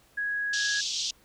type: tone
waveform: sine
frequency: 1661.2 Hz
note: G#6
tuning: in tune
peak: -27 dBFS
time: 0.17-0.81 s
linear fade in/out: 10 ms
type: band-pass noise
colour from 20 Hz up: white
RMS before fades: -31 dBFS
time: 0.53-1.11 s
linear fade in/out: 5 ms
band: 3000 to 6400 Hz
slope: 48 dB/octave
effects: pink hiss -61 dBFS RMS until 1.24 s